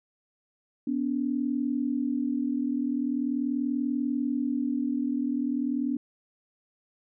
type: tone pair together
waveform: sine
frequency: 246.9 / 287.3 Hz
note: B3 / D4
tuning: 0 / -38 cents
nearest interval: minor third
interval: 262 cents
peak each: -28 dBFS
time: 0.87-5.97 s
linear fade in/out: 5 ms
effects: none